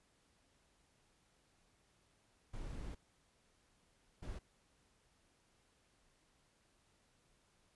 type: noise bursts at uneven times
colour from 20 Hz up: brown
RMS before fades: -45 dBFS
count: 2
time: 2.53-2.95 / 4.22-4.39 s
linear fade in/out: 10 ms
effects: pink hiss -74 dBFS RMS until 7.75 s + resampled to 24000 Hz